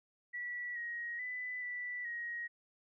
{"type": "tone with pitch steps", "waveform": "sine", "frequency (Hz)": [1947, 1888, 1996, 1969, 1888], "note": ["B6", "A#6", "B6", "B6", "A#6"], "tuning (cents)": [-25, 22, 18, -6, 22], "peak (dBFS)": -38, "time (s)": [0.33, 2.48], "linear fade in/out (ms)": 20, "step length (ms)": 430, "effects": []}